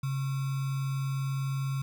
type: tone with sample-and-hold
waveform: sine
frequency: 135.6 Hz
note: C#3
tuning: 38 cents flat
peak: -28 dBFS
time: 0.03-1.82 s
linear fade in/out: 5 ms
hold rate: 1225 Hz
effects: none